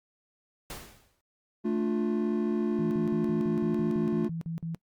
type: noise with exponential decay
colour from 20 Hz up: pink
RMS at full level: -37 dBFS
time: 0.7-1.21 s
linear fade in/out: 2 ms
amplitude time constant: 110 ms
type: chord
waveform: triangle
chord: D minor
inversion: second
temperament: just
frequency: 220.2 / 293.7 / 352.4 Hz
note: A3 / D4 / F4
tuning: +2 / 0 / +16 cents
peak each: -26 / -31 / -28 dBFS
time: 1.64-4.29 s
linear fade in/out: 20 ms
type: tone bursts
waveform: sine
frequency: 164.81 Hz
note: E3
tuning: in tune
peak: -31 dBFS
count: 12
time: 2.79-4.747 s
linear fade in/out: 0 ms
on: 120 ms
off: 47 ms
effects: noise-tail reverb RT60 0.1 s tail -22 dB re dry + Opus 48 kbps